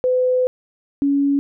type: tone pair in turn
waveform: sine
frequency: 506 / 281 Hz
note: B4 / C#4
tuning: +42 / +24 cents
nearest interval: minor seventh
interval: 1018 cents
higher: first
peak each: -14 dBFS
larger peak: neither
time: 0.04-0.47 / 1.02-1.39 s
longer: first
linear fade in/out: 0 ms
effects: none

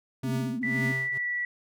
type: tone with tremolo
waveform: square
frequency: 132.3 Hz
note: C3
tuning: 20 cents sharp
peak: -28 dBFS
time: 0.23-1.18 s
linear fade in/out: 5 ms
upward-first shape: triangle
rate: 2 Hz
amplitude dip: 100%
type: tone with vibrato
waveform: sine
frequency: 242.8 Hz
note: B3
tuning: 29 cents flat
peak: -29 dBFS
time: 0.24-0.92 s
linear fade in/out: 2 ms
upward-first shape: triangle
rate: 14 Hz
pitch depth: 200 cents each way
type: tone with pitch glide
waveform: sine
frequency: 1975.5 to 1950.6 Hz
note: B6 to B6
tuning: 0 to -22 cents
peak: -27 dBFS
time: 0.63-1.45 s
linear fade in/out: 2 ms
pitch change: -22 cents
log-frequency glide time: 0.85-1.29 s
effects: none

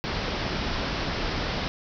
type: low-pass noise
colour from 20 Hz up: pink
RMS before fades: -29 dBFS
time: 0.04-1.68 s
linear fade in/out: 0 ms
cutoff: 5500 Hz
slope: 96 dB/octave
effects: none

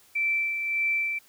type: tone with tremolo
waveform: sine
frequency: 2334 Hz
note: D7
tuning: 11 cents flat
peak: -22 dBFS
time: 0.15-1.19 s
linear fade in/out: 10 ms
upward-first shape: sine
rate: 1.7 Hz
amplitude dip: 45%
effects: white hiss -58 dBFS RMS until 1.28 s

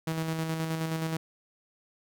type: tone with tremolo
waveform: sawtooth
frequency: 161.2 Hz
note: E3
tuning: 38 cents flat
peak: -24 dBFS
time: 0.07-1.17 s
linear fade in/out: 5 ms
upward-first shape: square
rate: 9.5 Hz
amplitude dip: 35%
effects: none

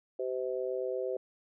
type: harmonic tone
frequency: 128.4 Hz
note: C3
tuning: 32 cents flat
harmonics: 3 / 4 / 5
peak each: -35 / -34 / -40 dBFS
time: 0.19-1.17 s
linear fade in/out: 5 ms
effects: none

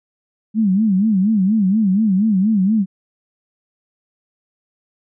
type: tone with vibrato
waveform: sine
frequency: 203.4 Hz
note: G#3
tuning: 36 cents flat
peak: -12 dBFS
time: 0.54-2.86 s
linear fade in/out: 50 ms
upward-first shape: sine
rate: 4.2 Hz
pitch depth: 170 cents each way
effects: none

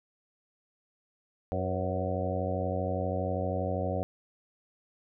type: harmonic tone with a mistuned harmonic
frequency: 92.5 Hz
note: F#2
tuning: in tune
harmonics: 1 / 2 / 3 / 4 / 5 / 6 / 7 / 8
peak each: -33 / -37 / -39 / -42 / -37 / -35 / -38 / -38 dBFS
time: 1.52-4.03 s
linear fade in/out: 0 ms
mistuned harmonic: 5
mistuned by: +62 cents
effects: none

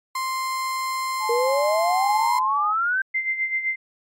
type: tone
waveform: 35% pulse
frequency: 1046.5 Hz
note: C6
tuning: in tune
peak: -22 dBFS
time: 0.15-2.39 s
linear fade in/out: 5 ms
type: tone with vibrato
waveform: sine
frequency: 850 Hz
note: G#5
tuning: 40 cents sharp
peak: -26 dBFS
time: 1.19-2.75 s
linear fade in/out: 50 ms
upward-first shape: square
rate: 1.8 Hz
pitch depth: 20 cents each way
type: exponential sweep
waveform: sine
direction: up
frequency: 461.3 to 1582 Hz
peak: -19 dBFS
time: 1.29-3.02 s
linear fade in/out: 5 ms
type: tone with tremolo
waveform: sine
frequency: 2083 Hz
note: C7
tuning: 8 cents flat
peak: -19 dBFS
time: 3.14-3.76 s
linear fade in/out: 10 ms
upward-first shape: sine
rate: 7.8 Hz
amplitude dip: 65%
effects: MP3 64 kbps

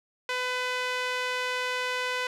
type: tone with band-pass filter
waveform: sawtooth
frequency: 502 Hz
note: B4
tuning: 28 cents sharp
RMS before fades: -30 dBFS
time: 0.29-2.27 s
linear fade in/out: 2 ms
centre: 2200 Hz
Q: 0.91
effects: none

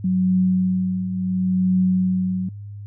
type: tone with tremolo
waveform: sine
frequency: 185 Hz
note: F#3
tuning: in tune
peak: -14 dBFS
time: 0.04-2.49 s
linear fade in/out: 5 ms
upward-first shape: triangle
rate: 0.71 Hz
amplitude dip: 65%
effects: added 102 Hz sine -32 dBFS peak until 2.86 s

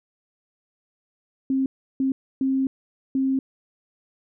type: tone bursts at uneven times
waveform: sine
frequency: 266.5 Hz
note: C4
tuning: 32 cents sharp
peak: -19 dBFS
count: 4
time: 1.5-1.66 / 2-2.12 / 2.41-2.67 / 3.15-3.39 s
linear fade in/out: 2 ms
effects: none

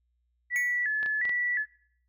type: tone with vibrato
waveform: sine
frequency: 1834 Hz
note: A#6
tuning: 29 cents flat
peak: -25 dBFS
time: 0.5-1.66 s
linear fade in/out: 50 ms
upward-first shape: square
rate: 1.4 Hz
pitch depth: 110 cents each way
type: tone with exponential decay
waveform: square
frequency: 2217 Hz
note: C#7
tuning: in tune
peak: -29 dBFS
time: 0.56-0.89 s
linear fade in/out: 0 ms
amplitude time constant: 71 ms
type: clicks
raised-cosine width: 0.3 ms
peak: -25 dBFS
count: 4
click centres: 1.03 / 1.061 / 1.253 / 1.294 s
effects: noise-tail reverb RT60 0.6 s tail -20 dB re dry + added 60 Hz sine -70 dBFS peak until 2.08 s

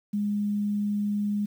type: tone with quantisation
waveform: sine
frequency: 206 Hz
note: G#3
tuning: 14 cents flat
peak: -24 dBFS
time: 0.13-1.46 s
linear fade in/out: 10 ms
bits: 9
effects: none

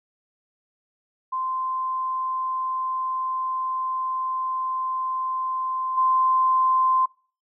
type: tone with level steps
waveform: sine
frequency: 1039 Hz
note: C6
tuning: 12 cents flat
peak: -24 / -17 dBFS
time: 1.32-7.06 s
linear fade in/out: 10 ms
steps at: 5.97 s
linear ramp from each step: 10 ms
effects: noise-tail reverb RT60 0.4 s tail -24 dB re dry

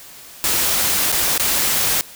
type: noise with dropouts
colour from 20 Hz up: white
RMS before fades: -18 dBFS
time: 0.44-2.01 s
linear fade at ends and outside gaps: 0 ms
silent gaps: 1.118-1.125 / 1.378-1.397 s
effects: white hiss -40 dBFS RMS until 2.15 s

